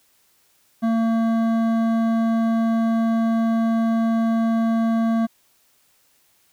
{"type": "tone with hard clipping", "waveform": "triangle", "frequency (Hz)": 226.9, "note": "A#3", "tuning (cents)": -47, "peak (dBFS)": -19, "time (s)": [0.82, 5.27], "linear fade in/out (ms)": 20, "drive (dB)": 15, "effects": ["white hiss -61 dBFS RMS until 6.52 s"]}